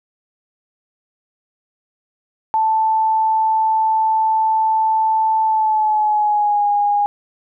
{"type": "tone with pitch glide", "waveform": "sine", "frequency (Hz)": [880, 821.1], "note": ["A5", "G#5"], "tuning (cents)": [0, -20], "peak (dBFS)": -13, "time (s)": [2.54, 7.06], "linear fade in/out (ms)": 0, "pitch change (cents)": -120, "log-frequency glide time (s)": [5.43, 6.68], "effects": []}